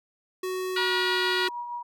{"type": "tone with pitch glide", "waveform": "square", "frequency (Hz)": [371.2, 368], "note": ["F#4", "F#4"], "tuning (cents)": [6, -9], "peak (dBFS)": -29, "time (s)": [0.43, 1.49], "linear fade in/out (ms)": 5, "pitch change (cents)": -15, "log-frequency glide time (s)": [0.87, 0.92]}
{"type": "harmonic tone", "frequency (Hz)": 480, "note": "B4", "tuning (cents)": -49, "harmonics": [3, 4, 5, 6, 7, 8, 9, 10], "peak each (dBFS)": [-30, -30, -37, -34, -35, -34, -35, -38], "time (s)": [0.76, 1.48], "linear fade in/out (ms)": 5}
{"type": "tone with tremolo", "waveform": "sine", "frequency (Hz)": 960, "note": "B5", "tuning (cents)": -49, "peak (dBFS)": -30, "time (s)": [0.77, 1.83], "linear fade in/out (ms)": 10, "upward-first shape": "sine", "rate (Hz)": 6.4, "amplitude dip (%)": 40}
{"effects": []}